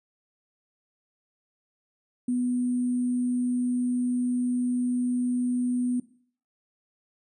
sine tone with sample-and-hold, 246.9 Hz, B3, in tune, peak -23 dBFS, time 2.28-6 s, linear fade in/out 5 ms, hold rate 8820 Hz, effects noise-tail reverb RT60 0.5 s tail -18 dB re dry + resampled to 24000 Hz

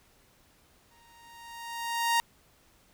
sawtooth tone with exponential growth, 932.3 Hz, A#5, in tune, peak -18 dBFS, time 0.91-2.2 s, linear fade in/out 0 ms, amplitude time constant 280 ms, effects pink hiss -63 dBFS RMS until 2.93 s

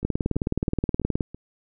two click trains, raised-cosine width 3 ms, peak -24 / -10 dBFS, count 5 / 23, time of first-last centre 0.03-1.346 / 0.05-1.208 s, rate 3.04 / 19 Hz, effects none

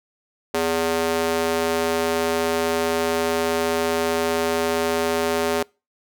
square tone with high-pass filter, 82.41 Hz, E2, in tune, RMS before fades -22 dBFS, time 0.54-5.63 s, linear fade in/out 5 ms, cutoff 410 Hz, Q 1.5, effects noise-tail reverb RT60 0.3 s tail -26 dB re dry

